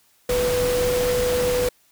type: tone in noise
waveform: sine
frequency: 494.4 Hz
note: B4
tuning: 2 cents sharp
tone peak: -19 dBFS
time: 0.29-1.69 s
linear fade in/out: 5 ms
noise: pink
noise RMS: -27 dBFS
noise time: 0.29-1.69 s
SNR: +5 dB
effects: white hiss -60 dBFS RMS until 1.91 s